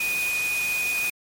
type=tone in noise; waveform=sine; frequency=2477 Hz; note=D#7; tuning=8 cents flat; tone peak=-23 dBFS; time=0-1.1 s; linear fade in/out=5 ms; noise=white; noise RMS=-32 dBFS; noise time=0-1.1 s; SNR=+6 dB; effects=MP3 64 kbps